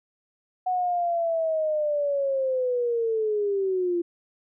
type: linear sweep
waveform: sine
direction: down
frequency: 740 to 341 Hz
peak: -22 dBFS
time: 0.66-4.02 s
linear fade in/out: 10 ms
effects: none